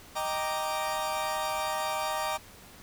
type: chord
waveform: 40% pulse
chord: Eb major seventh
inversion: none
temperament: equal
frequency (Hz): 622.3 / 784 / 932.3 / 1174.7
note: Eb5 / G5 / Bb5 / D6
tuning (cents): 0 / 0 / 0 / 0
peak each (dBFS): -34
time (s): 0.15-2.38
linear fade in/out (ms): 20
effects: pink hiss -51 dBFS RMS until 2.82 s